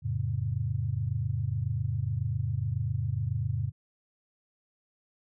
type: chord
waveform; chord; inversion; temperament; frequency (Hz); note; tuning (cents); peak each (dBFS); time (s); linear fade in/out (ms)
sine; F augmented; none; just; 87.31 / 109.13 / 136.42; F2 / A2 / C#3; 0 / -14 / -27; -34 / -30 / -32; 0.02-3.72; 50
effects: none